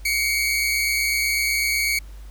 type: tone pair together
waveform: sawtooth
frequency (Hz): 2134 / 2262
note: C7 / C#7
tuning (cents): +34 / +34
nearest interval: minor second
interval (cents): 100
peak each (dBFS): -21 / -18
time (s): 0.05-1.99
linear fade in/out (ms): 5
effects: added 50 Hz sine -36 dBFS peak until 2.3 s + pink hiss -53 dBFS RMS until 2.3 s